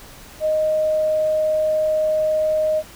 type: tone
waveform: sine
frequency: 621 Hz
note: D#5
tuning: 3 cents flat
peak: -16 dBFS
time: 0.4-2.83 s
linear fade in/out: 50 ms
effects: pink hiss -42 dBFS RMS until 2.95 s